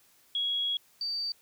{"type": "tone pair in turn", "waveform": "sine", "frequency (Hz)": [3322, 4624], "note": ["G#7", "D8"], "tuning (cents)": [0, -28], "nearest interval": "tritone", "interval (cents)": 572, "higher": "second", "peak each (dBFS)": [-27, -30], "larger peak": "first", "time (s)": [[0.35, 0.77], [1.01, 1.32]], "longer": "first", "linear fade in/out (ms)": 2, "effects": ["white hiss -63 dBFS RMS until 1.41 s"]}